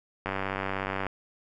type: click train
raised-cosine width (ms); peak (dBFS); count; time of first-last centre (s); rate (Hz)
0.5; -15; 79; 0.26-1.067; 96.7
effects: none